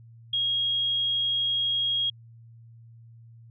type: tone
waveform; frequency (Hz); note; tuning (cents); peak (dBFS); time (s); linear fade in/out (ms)
sine; 3276; G#7; -24; -23; 0.33-2.1; 5
effects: added 115 Hz sine -47 dBFS peak until 3.5 s